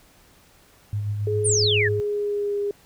sine tone with tremolo, 103.6 Hz, G#2, 4 cents flat, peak -22 dBFS, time 0.93-2 s, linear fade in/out 0 ms, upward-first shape sine, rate 7.4 Hz, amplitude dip 35%
sine tone with pitch glide, 421.9 to 406.8 Hz, G#4 to G#4, +27 to -36 cents, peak -22 dBFS, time 1.27-2.71 s, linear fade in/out 2 ms, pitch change -63 cents, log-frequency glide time 1.55-2.58 s
sine exponential sweep, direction down, 9930 to 1626 Hz, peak -19 dBFS, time 1.44-1.89 s, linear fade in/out 20 ms
effects pink hiss -55 dBFS RMS until 2.85 s

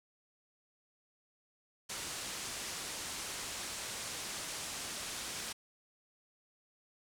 white low-pass noise, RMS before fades -42 dBFS, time 1.89-5.53 s, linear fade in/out 10 ms, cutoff 9300 Hz, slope 24 dB/octave, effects none

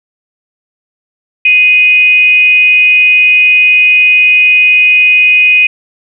sine tone with frequency modulation, 2489 Hz, D#7, in tune, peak -3 dBFS, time 1.45-5.67 s, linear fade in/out 5 ms, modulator 404 Hz, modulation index 0.26, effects none

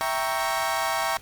30% pulse chord, E diminished seventh, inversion none, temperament equal, 659.3 / 784 / 932.3 / 1108.7 Hz, E5 / G5 / Bb5 / Db6, 0 / 0 / 0 / 0 cents, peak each -27 dBFS, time 0.01-1.17 s, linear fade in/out 0 ms, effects pink hiss -49 dBFS RMS until 1.21 s + Opus 48 kbps

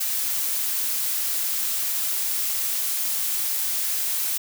blue noise, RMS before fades -25 dBFS, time 0-4.38 s, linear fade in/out 10 ms, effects none

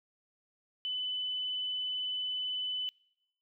sine tone, 3006 Hz, F#7, 27 cents sharp, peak -32 dBFS, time 0.85-2.89 s, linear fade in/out 0 ms, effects noise-tail reverb RT60 0.8 s tail -25 dB re dry

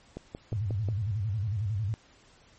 click train, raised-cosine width 2 ms, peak -23 dBFS, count 5, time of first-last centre 0.17-0.887 s, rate 5.58 Hz
sine tone with vibrato, 103.83 Hz, G#2, in tune, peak -27 dBFS, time 0.52-1.94 s, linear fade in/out 0 ms, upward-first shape square, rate 11 Hz, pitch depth 140 cents each way
effects pink hiss -59 dBFS RMS until 2.58 s + MP3 32 kbps

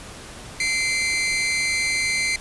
sawtooth tone pair together, 2076 / 2330 Hz, C7 / D7, -14 / -14 cents, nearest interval major second, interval 200 cents, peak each -18 / -23 dBFS, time 0.6-2.36 s, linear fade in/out 2 ms, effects pink hiss -39 dBFS RMS until 2.4 s + resampled to 24000 Hz

